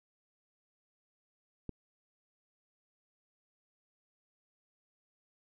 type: click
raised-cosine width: 3 ms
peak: -26 dBFS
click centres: 1.693 s
effects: none